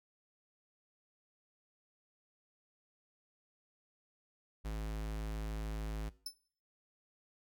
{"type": "tone", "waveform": "square", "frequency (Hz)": 53.5, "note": "A1", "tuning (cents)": -48, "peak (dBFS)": -38, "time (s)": [4.64, 6.1], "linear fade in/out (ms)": 20}
{"type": "tone with exponential decay", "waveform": "sawtooth", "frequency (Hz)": 5270, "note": "E8", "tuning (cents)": -1, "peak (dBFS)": -33, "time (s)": [6.26, 6.35], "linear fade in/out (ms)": 5, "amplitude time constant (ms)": 19}
{"effects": ["noise-tail reverb RT60 0.5 s tail -20 dB re dry"]}